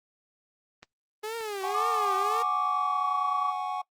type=clicks; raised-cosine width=0.2 ms; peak=-27 dBFS; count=2; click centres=0.83 / 1.409 s
type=tone with vibrato; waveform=sawtooth; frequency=420 Hz; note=G#4; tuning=19 cents sharp; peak=-28 dBFS; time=1.23-2.43 s; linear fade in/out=10 ms; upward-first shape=triangle; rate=1.9 Hz; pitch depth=180 cents each way
type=chord; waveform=triangle; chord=F# suspended second; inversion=none; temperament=equal; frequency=740 / 830.6 / 1108.7 Hz; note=F#5 / G#5 / C#6; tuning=0 / 0 / 0 cents; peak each=-31 / -33 / -32 dBFS; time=1.63-3.82 s; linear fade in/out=10 ms
type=tone with pitch glide; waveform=sine; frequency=1197 to 1138.3 Hz; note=D6 to C#6; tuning=+33 to +46 cents; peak=-26 dBFS; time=1.74-3.52 s; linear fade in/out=10 ms; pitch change=-87 cents; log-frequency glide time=2.17-3.06 s
effects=noise-tail reverb RT60 0.1 s tail -23 dB re dry + Opus 24 kbps